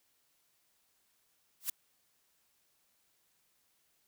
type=noise with exponential growth; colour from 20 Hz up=blue; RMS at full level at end=-29 dBFS; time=1.6-1.7 s; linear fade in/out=5 ms; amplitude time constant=21 ms; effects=white hiss -74 dBFS RMS until 4.07 s